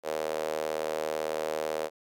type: tone with high-pass filter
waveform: sawtooth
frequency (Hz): 78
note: D#2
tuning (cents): +5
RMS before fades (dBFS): -32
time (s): 0.03-1.9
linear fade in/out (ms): 50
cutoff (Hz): 520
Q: 4.3
effects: none